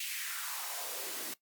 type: noise with high-pass filter sweep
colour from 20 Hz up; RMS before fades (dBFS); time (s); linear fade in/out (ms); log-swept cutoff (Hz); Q
white; -39; 0-1.34; 5; 2700 to 240; 2.6
effects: noise-tail reverb RT60 0.1 s tail -17 dB re dry + Opus 48 kbps